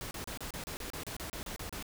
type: noise bursts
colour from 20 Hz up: pink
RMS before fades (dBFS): -41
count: 14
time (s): 0.01-1.826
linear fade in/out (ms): 0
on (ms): 100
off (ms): 32
effects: none